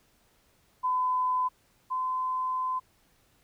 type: tone pair in turn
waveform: sine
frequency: 1011 / 1023.9 Hz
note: B5 / C6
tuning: +40 / -38 cents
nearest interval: unison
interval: 22 cents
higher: second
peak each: -24 / -27 dBFS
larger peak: first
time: 0.83-1.49 / 1.9-2.8 s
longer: second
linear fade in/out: 20 ms
effects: pink hiss -66 dBFS RMS until 3.43 s